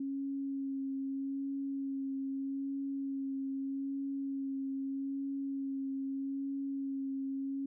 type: tone with vibrato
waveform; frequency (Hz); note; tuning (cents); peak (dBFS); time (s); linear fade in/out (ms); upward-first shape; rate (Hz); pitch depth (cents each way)
sine; 272.9; C#4; -27; -34; 0-7.66; 5; sine; 0.8; 15
effects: none